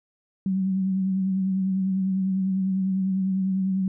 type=tone with vibrato; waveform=sine; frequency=190.1 Hz; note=F#3; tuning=47 cents sharp; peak=-21 dBFS; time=0.46-3.88 s; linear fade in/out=2 ms; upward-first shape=triangle; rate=10 Hz; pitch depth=39 cents each way; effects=none